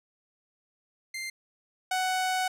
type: tone pair in turn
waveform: sawtooth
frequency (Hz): 2093 / 744.3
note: C7 / F#5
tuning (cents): 0 / +10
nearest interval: octave + tritone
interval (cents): 1790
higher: first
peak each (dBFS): -30 / -22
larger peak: second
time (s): 1.14-1.3 / 1.91-2.48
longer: second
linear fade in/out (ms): 5
effects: low-pass 12000 Hz 12 dB/octave

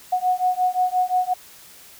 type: beating tone pair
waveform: sine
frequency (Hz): 730 / 735.7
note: F#5 / F#5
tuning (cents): -24 / -10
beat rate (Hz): 5.7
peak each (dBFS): -21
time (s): 0.12-1.34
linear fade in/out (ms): 10
effects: white hiss -46 dBFS RMS until 1.99 s

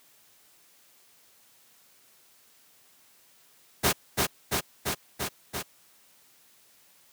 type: noise with echo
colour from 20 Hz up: pink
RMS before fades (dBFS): -22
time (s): 3.83-3.93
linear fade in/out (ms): 20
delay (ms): 340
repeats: 5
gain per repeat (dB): -2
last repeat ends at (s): 5.63
effects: white hiss -60 dBFS RMS until 7.12 s + high-pass 100 Hz 12 dB/octave

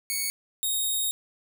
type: tone pair in turn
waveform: 5% pulse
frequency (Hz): 2226 / 3730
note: C#7 / A#7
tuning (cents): +7 / 0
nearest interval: major sixth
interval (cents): 893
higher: second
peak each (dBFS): -17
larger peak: neither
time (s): 0.1-0.3 / 0.63-1.11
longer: second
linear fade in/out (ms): 0
effects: none

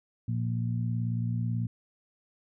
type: harmonic tone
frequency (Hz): 58.27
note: A#1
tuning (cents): 0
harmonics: 2 / 3 / 4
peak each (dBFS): -28 / -35 / -37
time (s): 0.28-1.67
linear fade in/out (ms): 5
effects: none

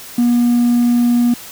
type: tone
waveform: triangle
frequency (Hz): 240.3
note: B3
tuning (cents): -47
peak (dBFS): -7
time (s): 0.18-1.34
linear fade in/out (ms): 5
effects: tanh soft clip ceiling -5 dBFS + white hiss -34 dBFS RMS until 1.51 s

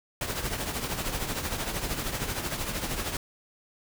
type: noise with tremolo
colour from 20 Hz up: pink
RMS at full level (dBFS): -29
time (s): 0.21-3.17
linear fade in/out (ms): 2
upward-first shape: triangle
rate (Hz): 13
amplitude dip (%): 65
effects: none

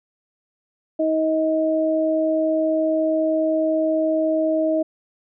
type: tone pair together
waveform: sine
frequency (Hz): 317.6 / 632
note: D#4 / D#5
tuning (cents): +36 / +27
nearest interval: octave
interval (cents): 1191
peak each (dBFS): -21 / -19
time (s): 0.99-4.83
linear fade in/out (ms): 10
effects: none

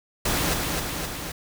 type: noise with echo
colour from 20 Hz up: pink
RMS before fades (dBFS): -24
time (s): 0.25-0.54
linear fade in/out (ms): 5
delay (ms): 260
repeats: 3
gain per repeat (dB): -3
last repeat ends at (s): 1.32
effects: none

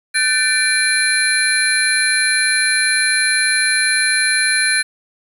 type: tone cluster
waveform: sine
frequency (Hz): 1524 / 1774 / 2353 / 4124 / 10000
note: G6 / A6 / D7 / C8 / D#9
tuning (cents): -49 / +14 / +3 / -26 / +8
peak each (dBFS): -19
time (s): 0.14-4.83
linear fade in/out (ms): 20
effects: tanh soft clip ceiling -5 dBFS + 7-bit

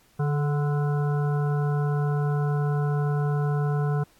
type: harmonic tone with a mistuned harmonic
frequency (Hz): 146.83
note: D3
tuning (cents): 0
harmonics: 1 / 3 / 5 / 7 / 9 / 10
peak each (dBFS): -22 / -32 / -36 / -39 / -41 / -42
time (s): 0.19-4.04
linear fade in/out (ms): 10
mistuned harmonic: 3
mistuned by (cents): -32
effects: pink hiss -60 dBFS RMS until 4.19 s + AAC 64 kbps

